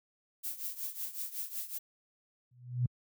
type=noise with tremolo; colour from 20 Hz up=violet; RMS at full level=-36 dBFS; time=0.43-1.79 s; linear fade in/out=20 ms; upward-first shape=triangle; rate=5.4 Hz; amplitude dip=85%
type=tone with exponential growth; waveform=sine; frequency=123.47 Hz; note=B2; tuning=in tune; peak=-23 dBFS; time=2.51-2.86 s; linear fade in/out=5 ms; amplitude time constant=75 ms
effects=high-pass 80 Hz 12 dB/octave